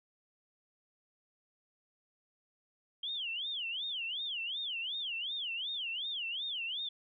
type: tone with vibrato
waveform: sine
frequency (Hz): 3143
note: G7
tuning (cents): +4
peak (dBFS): -35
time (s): 3.03-6.89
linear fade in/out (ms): 5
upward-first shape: sine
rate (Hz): 2.7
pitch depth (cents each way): 280
effects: none